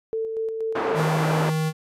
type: tone with tremolo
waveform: sine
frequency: 445.6 Hz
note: A4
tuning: 22 cents sharp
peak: -23 dBFS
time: 0.13-1.03 s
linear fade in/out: 0 ms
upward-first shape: square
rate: 4.2 Hz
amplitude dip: 35%
type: band-pass noise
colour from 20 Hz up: pink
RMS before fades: -26 dBFS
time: 0.75-1.5 s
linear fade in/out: 5 ms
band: 410 to 1200 Hz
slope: 12 dB/octave
type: tone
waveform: square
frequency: 157.4 Hz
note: D#3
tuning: 20 cents sharp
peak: -22 dBFS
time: 0.94-1.73 s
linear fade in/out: 50 ms
effects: resampled to 32000 Hz